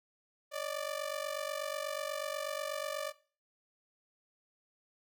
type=ring-modulated tone; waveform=sawtooth; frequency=589 Hz; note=D5; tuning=5 cents sharp; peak=-29 dBFS; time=0.51-3.13 s; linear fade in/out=50 ms; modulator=24.1 Hz; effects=noise-tail reverb RT60 0.4 s tail -19 dB re dry